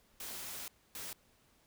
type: noise bursts at uneven times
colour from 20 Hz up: white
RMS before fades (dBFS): -44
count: 2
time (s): 0.2-0.68 / 0.95-1.13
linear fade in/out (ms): 2
effects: pink hiss -69 dBFS RMS until 1.66 s